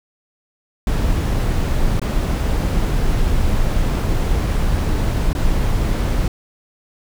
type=noise with dropouts; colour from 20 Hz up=brown; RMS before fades=-17 dBFS; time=0.87-6.28 s; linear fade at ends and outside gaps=2 ms; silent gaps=1.996-2.016 / 5.331-5.35 s; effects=none